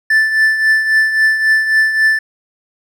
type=tone with tremolo; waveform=triangle; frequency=1760 Hz; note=A6; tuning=in tune; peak=-5 dBFS; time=0.1-2.19 s; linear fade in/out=5 ms; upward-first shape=triangle; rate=3.7 Hz; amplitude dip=65%; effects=none